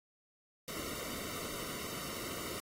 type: noise with comb filter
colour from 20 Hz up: pink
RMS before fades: -42 dBFS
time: 0.68-2.6 s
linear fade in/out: 0 ms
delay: 1.2 ms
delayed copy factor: -0.8
effects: AAC 48 kbps